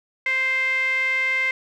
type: tone with band-pass filter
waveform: sawtooth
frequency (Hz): 523.3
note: C5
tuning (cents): 0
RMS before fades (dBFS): -22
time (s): 0.26-1.51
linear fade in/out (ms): 2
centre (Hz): 2100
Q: 9.1
effects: none